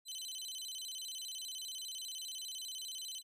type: tone with vibrato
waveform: 25% pulse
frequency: 3512 Hz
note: A7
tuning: 4 cents flat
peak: -38 dBFS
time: 0.05-3.23 s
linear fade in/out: 50 ms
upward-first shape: square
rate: 15 Hz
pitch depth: 240 cents each way
effects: none